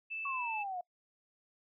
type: tone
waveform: sine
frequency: 2637 Hz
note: E7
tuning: in tune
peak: -37 dBFS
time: 0.1-0.64 s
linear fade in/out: 20 ms
type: exponential sweep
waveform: sine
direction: down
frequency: 1130 to 700 Hz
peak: -36 dBFS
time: 0.25-0.81 s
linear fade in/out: 5 ms
effects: noise-tail reverb RT60 0.1 s tail -25 dB re dry